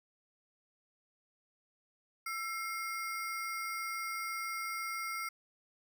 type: ring-modulated tone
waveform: square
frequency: 1737 Hz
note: A6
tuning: 23 cents flat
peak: -34 dBFS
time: 2.26-5.29 s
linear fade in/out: 5 ms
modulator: 399 Hz
effects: none